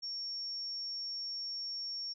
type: tone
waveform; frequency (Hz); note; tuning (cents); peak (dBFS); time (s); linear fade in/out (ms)
sine; 5500; F8; -27; -37; 0.02-2.14; 20
effects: none